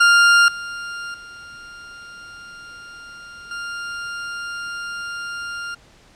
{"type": "tone with level steps", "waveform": "40% pulse", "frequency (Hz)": 1400, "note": "F6", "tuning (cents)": 4, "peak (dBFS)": [-9, -27, -36, -26], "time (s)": [0, 5.75], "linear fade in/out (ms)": 10, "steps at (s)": [0.48, 1.14, 3.51], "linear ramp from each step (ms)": 2, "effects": ["pink hiss -51 dBFS RMS until 6.15 s", "low-pass 7000 Hz 12 dB/octave"]}